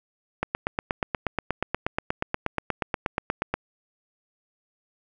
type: click train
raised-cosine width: 0.5 ms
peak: -9 dBFS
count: 27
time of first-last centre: 0.43-3.54 s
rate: 8.36 Hz
effects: none